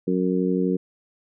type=harmonic tone; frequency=92 Hz; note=F#2; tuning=9 cents flat; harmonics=2 / 3 / 4 / 5; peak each=-23 / -25 / -26 / -27 dBFS; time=0.07-0.77 s; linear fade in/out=10 ms; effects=none